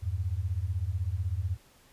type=beating tone pair; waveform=sine; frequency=83 / 99 Hz; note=E2 / G2; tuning=+12 / +18 cents; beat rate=16 Hz; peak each=-31 / -31 dBFS; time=0.02-1.57 s; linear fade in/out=20 ms; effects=pink hiss -60 dBFS RMS until 1.92 s + resampled to 32000 Hz